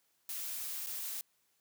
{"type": "noise with dropouts", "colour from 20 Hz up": "blue", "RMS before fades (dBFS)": -40, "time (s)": [0.29, 1.21], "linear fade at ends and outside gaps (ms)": 1, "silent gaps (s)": [0.863, 0.869], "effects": ["white hiss -75 dBFS RMS until 1.6 s", "high-pass 80 Hz 12 dB/octave"]}